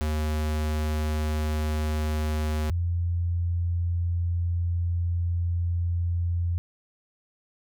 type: tone pair in turn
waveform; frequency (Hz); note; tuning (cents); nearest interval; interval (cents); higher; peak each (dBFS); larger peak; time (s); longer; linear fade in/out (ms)
square / sine; 76.7 / 86.4; D#2 / F2; -24 / -18; major second; 206; second; -25 / -23; second; 0.01-2.7 / 2.7-6.58; second; 0
effects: none